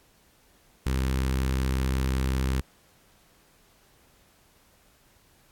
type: tone with notch filter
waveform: sawtooth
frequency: 65.41 Hz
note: C2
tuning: in tune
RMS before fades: -26 dBFS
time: 0.86-2.61 s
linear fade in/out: 5 ms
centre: 670 Hz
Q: 1.4
effects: pink hiss -61 dBFS RMS until 5.51 s + AAC 64 kbps